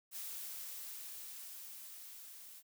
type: noise with level ramp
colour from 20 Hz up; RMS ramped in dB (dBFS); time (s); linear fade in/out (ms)
blue; -44 to -54; 0.11-2.63; 50
effects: none